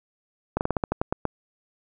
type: slowing click train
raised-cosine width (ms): 1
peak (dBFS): -9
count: 10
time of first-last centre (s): 0.57-1.253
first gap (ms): 39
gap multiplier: 1.16
effects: none